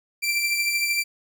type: beating tone pair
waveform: sawtooth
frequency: 2349 / 2362 Hz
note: D7 / D7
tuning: 0 / +9 cents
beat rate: 13 Hz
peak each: -19 / -26 dBFS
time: 0.22-1.04 s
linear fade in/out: 20 ms
effects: none